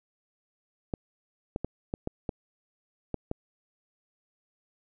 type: clicks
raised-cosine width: 2 ms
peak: -17 dBFS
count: 8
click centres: 0.938 / 1.561 / 1.646 / 1.939 / 2.074 / 2.292 / 3.143 / 3.314 s
effects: none